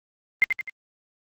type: tone with echo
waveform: sine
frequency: 2093 Hz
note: C7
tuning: in tune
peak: -13 dBFS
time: 0.42-0.44 s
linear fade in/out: 0 ms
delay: 85 ms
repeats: 3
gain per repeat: -6 dB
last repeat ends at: 0.695 s
effects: Opus 32 kbps